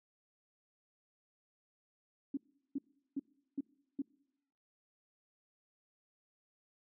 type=tone bursts; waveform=sine; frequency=277.2 Hz; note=C#4; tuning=in tune; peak=-33 dBFS; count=5; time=2.34-4.02 s; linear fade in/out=5 ms; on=32 ms; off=380 ms; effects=noise-tail reverb RT60 1.0 s tail -26 dB re dry